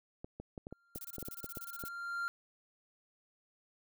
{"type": "clicks", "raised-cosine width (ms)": 2, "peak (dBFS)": -30, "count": 12, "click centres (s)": [0.245, 0.4, 0.578, 0.669, 0.726, 0.959, 1.183, 1.227, 1.285, 1.443, 1.572, 1.838]}
{"type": "tone with exponential growth", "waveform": "triangle", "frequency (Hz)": 1390, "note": "F6", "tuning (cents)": -9, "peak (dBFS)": -31, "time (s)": [0.71, 2.28], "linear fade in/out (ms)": 0, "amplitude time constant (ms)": 340}
{"type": "noise bursts", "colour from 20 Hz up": "violet", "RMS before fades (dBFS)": -45, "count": 16, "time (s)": [0.95, 1.886], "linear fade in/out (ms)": 2, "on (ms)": 36, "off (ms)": 24}
{"effects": []}